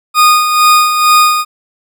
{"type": "tone with tremolo", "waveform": "40% pulse", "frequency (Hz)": 1232, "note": "D#6", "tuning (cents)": -17, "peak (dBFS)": -3, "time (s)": [0.14, 1.45], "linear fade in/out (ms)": 50, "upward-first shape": "sine", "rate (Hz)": 2.2, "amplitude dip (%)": 55, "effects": []}